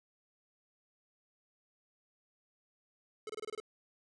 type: tone bursts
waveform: square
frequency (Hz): 432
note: A4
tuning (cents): -32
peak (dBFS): -40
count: 7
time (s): 3.27-3.601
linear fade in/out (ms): 2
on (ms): 25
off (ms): 26
effects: resampled to 22050 Hz